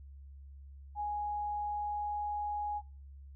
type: tone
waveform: sine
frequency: 830.6 Hz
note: G#5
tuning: in tune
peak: -33 dBFS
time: 0.95-2.82 s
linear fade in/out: 50 ms
effects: noise-tail reverb RT60 0.3 s tail -20 dB re dry + added 69 Hz sine -48 dBFS peak until 3.35 s